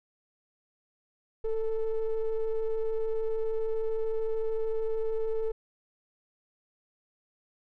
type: ring-modulated tone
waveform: triangle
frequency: 218.4 Hz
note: A3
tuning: 13 cents flat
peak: -20 dBFS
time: 1.44-5.52 s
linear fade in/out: 10 ms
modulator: 225 Hz
effects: tanh soft clip ceiling -19 dBFS